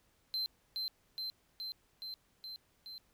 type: tone with echo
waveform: triangle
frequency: 4102 Hz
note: C8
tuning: 35 cents flat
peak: -32 dBFS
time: 0.34-0.46 s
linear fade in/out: 0 ms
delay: 420 ms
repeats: 6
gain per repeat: -2 dB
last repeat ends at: 2.98 s
effects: pink hiss -72 dBFS RMS until 3.13 s